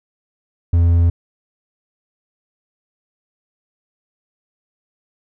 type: tone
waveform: triangle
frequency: 85.1 Hz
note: F2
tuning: 44 cents flat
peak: -8 dBFS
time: 0.73-1.1 s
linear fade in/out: 5 ms
effects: none